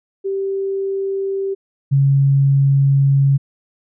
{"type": "tone pair in turn", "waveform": "sine", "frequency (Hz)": [390, 138.16], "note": ["G4", "C#3"], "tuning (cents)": [-9, -5], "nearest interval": "octave + tritone", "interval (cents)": 1796, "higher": "first", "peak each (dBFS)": [-18, -10], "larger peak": "second", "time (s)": [[0.24, 1.55], [1.91, 3.38]], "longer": "second", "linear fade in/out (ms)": 20, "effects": []}